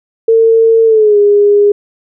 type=tone with pitch glide; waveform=sine; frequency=452.2 to 409.9 Hz; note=A4 to G#4; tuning=+47 to -23 cents; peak=-4 dBFS; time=0.28-1.72 s; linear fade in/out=5 ms; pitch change=-170 cents; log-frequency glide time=0.85-1.18 s; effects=none